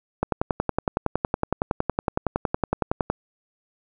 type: click train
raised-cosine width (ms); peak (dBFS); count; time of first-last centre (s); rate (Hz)
1; -7; 32; 0.23-3.1; 10.8
effects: none